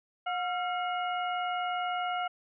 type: harmonic tone with a mistuned harmonic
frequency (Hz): 721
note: F#5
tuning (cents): -45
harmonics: 1 / 2 / 3 / 4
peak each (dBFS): -31 / -35 / -42 / -41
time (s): 0.26-2.28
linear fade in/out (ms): 10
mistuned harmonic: 2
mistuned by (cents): -82
effects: none